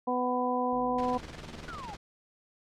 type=harmonic tone; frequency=249.3 Hz; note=B3; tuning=16 cents sharp; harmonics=1 / 2 / 3 / 4; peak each=-32 / -32 / -32 / -32 dBFS; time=0.07-1.18 s; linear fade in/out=10 ms
type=click train; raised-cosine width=3 ms; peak=-39 dBFS; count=85; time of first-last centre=0.73-1.807 s; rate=78 Hz
type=noise with tremolo; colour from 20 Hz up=pink; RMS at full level=-42 dBFS; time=0.98-1.97 s; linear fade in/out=5 ms; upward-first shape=square; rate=20 Hz; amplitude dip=55%
type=exponential sweep; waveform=sine; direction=down; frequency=1500 to 777 Hz; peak=-40 dBFS; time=1.68-1.94 s; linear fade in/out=2 ms
effects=low-pass 5000 Hz 12 dB/octave